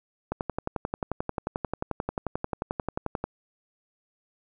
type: click train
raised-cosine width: 1 ms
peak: -14 dBFS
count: 34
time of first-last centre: 0.32-3.24 s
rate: 11.3 Hz
effects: none